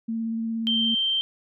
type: tone with vibrato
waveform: sine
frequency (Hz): 226.3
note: A3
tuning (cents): +49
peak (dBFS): -25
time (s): 0.08-0.95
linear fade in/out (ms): 10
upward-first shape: sine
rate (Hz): 17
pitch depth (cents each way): 13
type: tone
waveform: sine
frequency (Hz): 3136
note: G7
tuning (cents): 0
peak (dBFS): -21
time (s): 0.67-1.21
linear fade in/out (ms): 0
effects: none